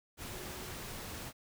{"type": "tone in noise", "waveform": "sine", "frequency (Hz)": 367.1, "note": "F#4", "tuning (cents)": -14, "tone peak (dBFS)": -51, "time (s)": [0.3, 0.75], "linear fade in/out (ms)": 50, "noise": "pink", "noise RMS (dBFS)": -44, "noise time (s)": [0.17, 1.33], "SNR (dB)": -10, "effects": []}